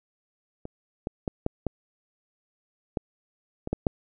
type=clicks; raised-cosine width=2 ms; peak=-23 / -16 / -14 / -11 / -13 / -13 / -18 / -12 / -8 dBFS; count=9; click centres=0.654 / 1.071 / 1.278 / 1.464 / 1.667 / 2.972 / 3.674 / 3.73 / 3.868 s; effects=none